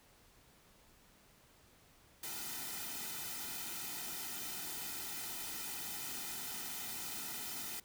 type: noise with comb filter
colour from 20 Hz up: white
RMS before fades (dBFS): -43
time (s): 2.23-7.8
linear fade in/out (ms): 5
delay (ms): 1.8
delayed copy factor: -0.85
effects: pink hiss -65 dBFS RMS until 7.84 s